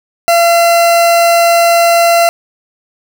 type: tone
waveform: 40% pulse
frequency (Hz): 681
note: F5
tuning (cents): -44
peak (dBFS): -5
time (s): 0.28-2.29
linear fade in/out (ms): 0
effects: none